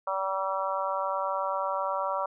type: harmonic tone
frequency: 192.1 Hz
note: G3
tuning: 35 cents flat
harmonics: 3 / 4 / 5 / 6 / 7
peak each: -32 / -36 / -32 / -33 / -36 dBFS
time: 0.07-2.26 s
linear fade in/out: 5 ms
effects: none